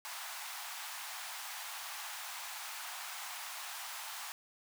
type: high-pass noise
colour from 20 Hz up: pink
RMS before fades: -44 dBFS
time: 0.05-4.32 s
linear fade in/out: 0 ms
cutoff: 740 Hz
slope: 48 dB/octave
effects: none